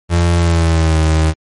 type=tone with pitch glide; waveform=35% pulse; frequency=85.7 to 79.04 Hz; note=F2 to D#2; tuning=-32 to +28 cents; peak=-8 dBFS; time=0.09-1.34 s; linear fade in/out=50 ms; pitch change=-140 cents; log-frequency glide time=0.36-0.98 s; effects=MP3 48 kbps